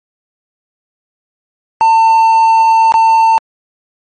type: tone with dropouts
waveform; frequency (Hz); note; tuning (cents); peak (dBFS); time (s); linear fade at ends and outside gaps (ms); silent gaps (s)
triangle; 898; A5; +35; -3; 1.81-3.38; 0; 2.921-2.941
effects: MP3 32 kbps